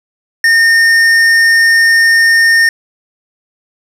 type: tone with tanh clipping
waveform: triangle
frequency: 1827 Hz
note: A#6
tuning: 35 cents flat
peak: -7 dBFS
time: 0.44-2.69 s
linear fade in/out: 2 ms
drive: 15 dB
effects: none